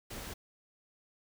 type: noise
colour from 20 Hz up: pink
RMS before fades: -43 dBFS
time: 0.1-0.34 s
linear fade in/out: 10 ms
effects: none